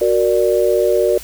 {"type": "chord", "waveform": "sine", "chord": "Gb augmented", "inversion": "none", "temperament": "equal", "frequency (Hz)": [370, 466.2, 587.3], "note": ["Gb4", "Bb4", "D5"], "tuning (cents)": [0, 0, 0], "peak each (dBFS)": -16, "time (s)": [0.01, 1.18], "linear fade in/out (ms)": 5, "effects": ["added 53 Hz sine -38 dBFS peak until 1.23 s", "white hiss -36 dBFS RMS until 1.23 s"]}